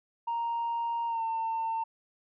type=tone with pitch glide; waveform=sine; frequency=932.3 to 902.1 Hz; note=A#5 to A5; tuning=0 to +43 cents; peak=-27 dBFS; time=0.27-1.84 s; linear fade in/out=10 ms; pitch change=-57 cents; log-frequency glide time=1.07-1.23 s; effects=tanh soft clip ceiling -26 dBFS